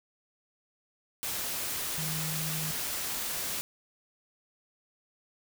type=tone in noise; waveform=sine; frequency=156.7 Hz; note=D#3; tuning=13 cents sharp; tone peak=-35 dBFS; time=1.98-2.71 s; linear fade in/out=0 ms; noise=white; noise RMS=-34 dBFS; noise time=1.23-3.61 s; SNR=-4 dB; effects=none